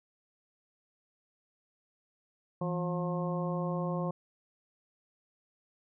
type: harmonic tone with a mistuned harmonic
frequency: 178.6 Hz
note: F3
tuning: 39 cents sharp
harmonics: 1 / 2 / 3 / 4 / 5 / 6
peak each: -32 / -40 / -37 / -43 / -45 / -41 dBFS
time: 2.61-4.11 s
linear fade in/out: 5 ms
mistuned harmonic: 1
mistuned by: -110 cents
effects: none